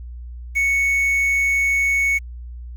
triangle tone with quantisation, 2217 Hz, C#7, in tune, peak -14 dBFS, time 0.55-2.19 s, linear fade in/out 20 ms, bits 7, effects added 60 Hz sine -31 dBFS peak until 2.76 s

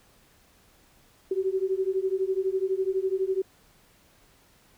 sine beating tone pair, 374.8 / 386.8 Hz, F#4 / G4, +22 / -23 cents, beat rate 12 Hz, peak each -27 dBFS, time 1.31-3.42 s, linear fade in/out 5 ms, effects pink hiss -60 dBFS RMS until 4.77 s

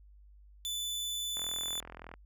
sawtooth tone, 3495 Hz, A7, 12 cents flat, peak -31 dBFS, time 0.65-1.8 s, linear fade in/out 0 ms
click train, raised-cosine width 0.5 ms, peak -30 dBFS, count 33, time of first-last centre 1.37-2.139 s, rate 41.6 Hz
effects added 50 Hz sine -54 dBFS peak until 2.25 s

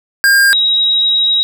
square / sine tone pair in turn, 1607 / 3822 Hz, G6 / A#7, +43 / +43 cents, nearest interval octave + minor third, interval 1500 cents, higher second, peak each -7 / -9 dBFS, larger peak first, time 0.24-0.53 / 0.53-1.43 s, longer second, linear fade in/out 0 ms, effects none

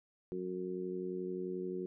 harmonic tone, 91.4 Hz, F#2, 21 cents flat, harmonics 2 / 3 / 4 / 5, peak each -43 / -47 / -38 / -47 dBFS, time 0.32-1.86 s, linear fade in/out 0 ms, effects none

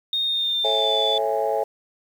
sine tone with pitch glide, 3691 to 3484 Hz, A#7 to A7, -18 to -18 cents, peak -20 dBFS, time 0.13-1.18 s, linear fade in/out 2 ms, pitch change -100 cents, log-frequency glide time 0.24-1.02 s
sine chord, A major seventh, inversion none, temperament just, 440 / 550 / 660 / 825 Hz, A4 / C#5 / E5 / G#5, 0 / -14 / +2 / -12 cents, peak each -25 dBFS, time 0.64-1.64 s, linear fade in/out 10 ms
effects tanh soft clip ceiling -11 dBFS + 8-bit

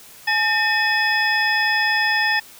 harmonic tone with a mistuned harmonic, 848 Hz, G#5, 36 cents sharp, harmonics 1 / 2 / 3 / 4 / 6, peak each -24 / -18 / -26 / -29 / -26 dBFS, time 0.27-2.4 s, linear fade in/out 10 ms, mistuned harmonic 2, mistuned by +110 cents, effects white hiss -44 dBFS RMS until 2.59 s

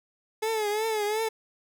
30% pulse tone with vibrato, 430 Hz, A4, 40 cents flat, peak -23 dBFS, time 0.42-1.29 s, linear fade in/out 10 ms, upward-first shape triangle, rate 2.8 Hz, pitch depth 89 cents each way, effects none

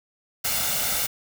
white noise with comb filter, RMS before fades -25 dBFS, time 0.44-1.07 s, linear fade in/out 10 ms, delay 1.4 ms, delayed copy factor +0.55, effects none

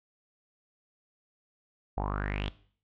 sawtooth tone with low-pass filter sweep, 50 Hz, G1, 35 cents sharp, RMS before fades -32 dBFS, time 1.97-2.49 s, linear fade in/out 5 ms, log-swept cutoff 760 to 3500 Hz, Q 6.9, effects noise-tail reverb RT60 0.5 s tail -19 dB re dry

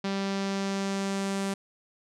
sawtooth tone with low-pass filter sweep, 196 Hz, G3, in tune, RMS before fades -30 dBFS, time 0.04-1.54 s, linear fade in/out 5 ms, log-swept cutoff 4700 to 8900 Hz, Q 1.5, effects none

